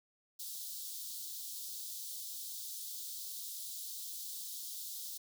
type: high-pass noise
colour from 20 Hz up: white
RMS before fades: -44 dBFS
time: 0.39-5.18 s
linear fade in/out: 10 ms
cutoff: 3500 Hz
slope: 48 dB/octave
effects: none